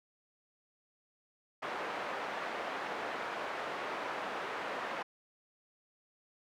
pink band-pass noise, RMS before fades -39 dBFS, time 1.62-5.03 s, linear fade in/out 10 ms, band 550 to 1800 Hz, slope 12 dB/octave, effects none

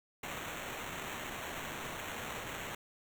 white noise with sample-and-hold, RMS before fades -42 dBFS, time 0.23-2.75 s, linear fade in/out 5 ms, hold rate 4900 Hz, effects none

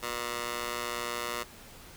15% pulse tone with high-pass filter, 119.9 Hz, A#2, 49 cents sharp, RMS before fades -35 dBFS, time 0.02-1.44 s, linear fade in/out 20 ms, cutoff 760 Hz, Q 0.78, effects pink hiss -50 dBFS RMS until 1.96 s

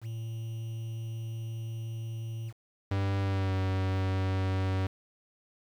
triangle tone, 113.2 Hz, A2, 50 cents sharp, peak -32 dBFS, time 0.01-2.53 s, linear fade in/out 50 ms
45% pulse tone with pitch glide, 97.9 to 94.89 Hz, G2 to F#2, -2 to +44 cents, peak -27 dBFS, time 2.91-4.87 s, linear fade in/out 5 ms, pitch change -54 cents, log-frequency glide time 3.22-3.55 s
effects low-pass 4000 Hz 12 dB/octave + 9-bit

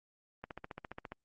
click train, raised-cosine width 0.5 ms, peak -27 dBFS, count 11, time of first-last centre 0.44-1.12 s, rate 14.7 Hz, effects Opus 32 kbps

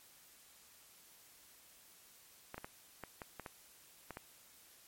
clicks, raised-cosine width 0.5 ms, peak -29 dBFS, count 9, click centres 2.544 / 2.58 / 2.645 / 3.037 / 3.218 / 3.397 / 3.462 / 4.107 / 4.171 s, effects white hiss -62 dBFS RMS until 4.87 s + MP3 64 kbps

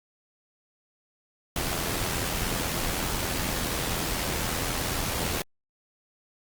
pink noise with amplitude modulation, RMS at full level -27 dBFS, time 1.56-5.42 s, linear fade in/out 2 ms, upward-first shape sine, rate 84 Hz, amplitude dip 45%, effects Opus 48 kbps

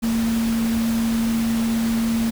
sine tone in noise, 228 Hz, A#3, 38 cents flat, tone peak -18 dBFS, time 0.02-2.31 s, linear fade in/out 20 ms, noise pink, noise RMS -31 dBFS, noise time 0.02-2.31 s, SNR +10 dB, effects none

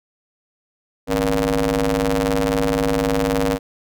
sawtooth ring-modulated tone, 103.83 Hz, G#2, in tune, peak -10 dBFS, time 1.07-3.59 s, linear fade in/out 50 ms, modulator 373 Hz, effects none

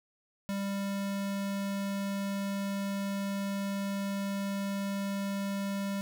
square tone, 198.1 Hz, G3, 18 cents sharp, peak -32 dBFS, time 0.49-6.01 s, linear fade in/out 0 ms, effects none

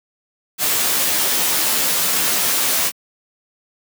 white noise with comb filter, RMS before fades -18 dBFS, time 0.58-2.92 s, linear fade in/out 50 ms, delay 14 ms, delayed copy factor -0.8, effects high-pass 150 Hz 12 dB/octave

